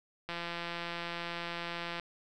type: click train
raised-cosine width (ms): 0.3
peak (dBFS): -22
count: 293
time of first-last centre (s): 0.29-1.998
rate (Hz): 171
effects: none